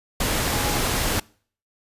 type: tone in noise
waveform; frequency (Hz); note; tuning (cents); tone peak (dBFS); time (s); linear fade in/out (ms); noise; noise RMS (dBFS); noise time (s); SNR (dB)
sine; 830.6; G#5; 0; -30; 0.53-0.78; 5; pink; -23; 0.2-1.2; -10
effects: noise-tail reverb RT60 0.5 s tail -25 dB re dry + resampled to 32000 Hz